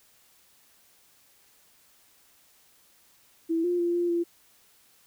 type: tone with pitch steps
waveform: sine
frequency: 329.1 / 352.5 / 345.1 / 348.1 / 342.2 Hz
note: E4 / F4 / F4 / F4 / F4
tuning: -3 / +16 / -21 / -6 / -35 cents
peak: -23 dBFS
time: 3.49-4.24 s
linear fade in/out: 20 ms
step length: 150 ms
effects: white hiss -61 dBFS RMS until 5.06 s